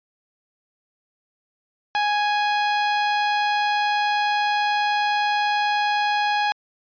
sawtooth tone, 830.6 Hz, G#5, in tune, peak -15 dBFS, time 1.95-6.52 s, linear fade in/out 0 ms, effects resampled to 11025 Hz

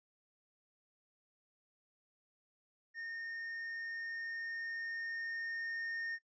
triangle tone with level ramp, 1833 Hz, A#6, 30 cents flat, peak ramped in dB -40 to -36 dBFS, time 2.94-6.19 s, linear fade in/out 50 ms, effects noise-tail reverb RT60 0.1 s tail -17 dB re dry + resampled to 16000 Hz

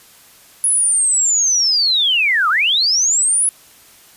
sine linear two-way sweep, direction down then up, 10470 to 1174.7 to 10470 Hz, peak -12 dBFS, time 0.64-3.49 s, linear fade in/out 0 ms, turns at 2.49 s, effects white hiss -46 dBFS RMS until 4.16 s + resampled to 32000 Hz

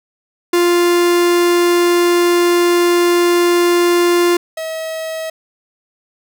45% pulse tone pair in turn, 349.2 / 641.5 Hz, F4 / E5, 0 / -47 cents, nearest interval major seventh, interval 1053 cents, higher second, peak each -10 / -21 dBFS, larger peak first, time 0.53-4.37 / 4.57-5.3 s, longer first, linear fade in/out 5 ms, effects none

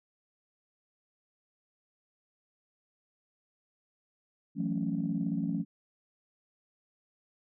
sine chord, F# minor seventh, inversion third, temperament equal with one note detuned, 167.02 / 185 / 220 / 277.2 Hz, E3 / F#3 / A3 / C#4, +23 / 0 / 0 / 0 cents, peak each -34 dBFS, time 4.55-5.65 s, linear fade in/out 50 ms, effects tanh soft clip ceiling -20 dBFS

